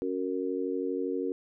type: chord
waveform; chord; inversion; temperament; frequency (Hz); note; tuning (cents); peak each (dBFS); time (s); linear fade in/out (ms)
sine; F# major; second; just; 277.5 / 370 / 462.5; C#4 / F#4 / A#4; +2 / 0 / -14; -33; 0.02-1.32; 0
effects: none